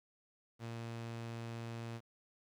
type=tone; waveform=sawtooth; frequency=115.8 Hz; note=A#2; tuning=11 cents flat; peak=-38 dBFS; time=0.59-2.01 s; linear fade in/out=50 ms; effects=low-pass 7000 Hz 12 dB/octave + 11-bit